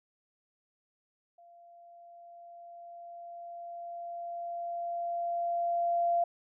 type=tone with level ramp; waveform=sine; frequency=689 Hz; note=F5; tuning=24 cents flat; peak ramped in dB=-54 to -24 dBFS; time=1.38-6.24 s; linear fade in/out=5 ms; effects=none